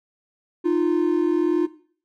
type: tone pair together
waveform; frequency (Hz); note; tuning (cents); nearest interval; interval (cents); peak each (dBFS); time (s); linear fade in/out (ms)
triangle; 308.4 / 349.2; D#4 / F4; -15 / 0; major second; 215; -20 / -17; 0.64-1.67; 20
effects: noise-tail reverb RT60 0.5 s tail -17 dB re dry + tanh soft clip ceiling -8 dBFS